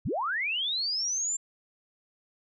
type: linear sweep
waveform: sine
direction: up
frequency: 53.9 to 7390 Hz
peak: -27 dBFS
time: 0.05-1.37 s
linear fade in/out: 10 ms
effects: none